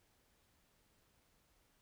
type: silence
effects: pink hiss -74 dBFS RMS until 1.81 s